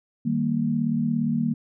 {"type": "chord", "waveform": "sine", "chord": "Eb major", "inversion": "none", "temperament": "equal", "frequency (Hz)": [155.56, 196, 233.1], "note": ["Eb3", "G3", "Bb3"], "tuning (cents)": [0, 0, 0], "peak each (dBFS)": [-27, -28, -23], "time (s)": [0.25, 1.54], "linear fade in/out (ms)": 10, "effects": []}